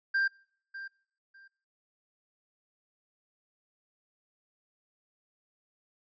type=tone with echo; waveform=triangle; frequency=1584 Hz; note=G6; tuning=18 cents sharp; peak=-23 dBFS; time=0.14-0.28 s; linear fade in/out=10 ms; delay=600 ms; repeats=2; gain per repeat=-14 dB; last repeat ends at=1.48 s; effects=noise-tail reverb RT60 0.6 s tail -26 dB re dry + resampled to 16000 Hz